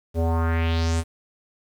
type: tone with low-pass filter sweep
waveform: square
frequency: 82.41 Hz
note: E2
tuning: in tune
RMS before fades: -22 dBFS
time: 0.14-1.04 s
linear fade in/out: 50 ms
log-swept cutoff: 480 to 10000 Hz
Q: 2.9
effects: 8-bit